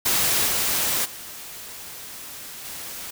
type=noise with level steps; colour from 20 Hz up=white; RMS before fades=-21 / -23 / -38 / -35 dBFS; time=0.05-3.11 s; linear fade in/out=10 ms; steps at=0.46 / 1.04 / 2.64 s; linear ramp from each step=20 ms; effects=none